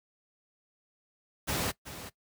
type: noise with echo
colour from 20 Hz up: pink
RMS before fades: -31 dBFS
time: 1.47-1.72 s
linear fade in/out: 20 ms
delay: 380 ms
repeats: 1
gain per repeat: -12 dB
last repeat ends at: 2.1 s
effects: noise-tail reverb RT60 0.1 s tail -19 dB re dry + high-pass 60 Hz 12 dB/octave